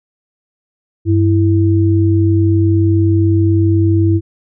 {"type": "tone pair together", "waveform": "sine", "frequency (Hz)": [97.85, 329.6], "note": ["G2", "E4"], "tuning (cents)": [-3, 0], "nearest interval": "octave + major sixth", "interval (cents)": 2103, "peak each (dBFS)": [-10, -13], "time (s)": [1.05, 4.21], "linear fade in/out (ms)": 50, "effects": []}